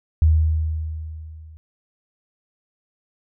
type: tone with level ramp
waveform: sine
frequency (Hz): 78.8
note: D#2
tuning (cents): +23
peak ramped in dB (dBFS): -10 to -40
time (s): 0.22-1.57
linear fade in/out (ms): 0
effects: none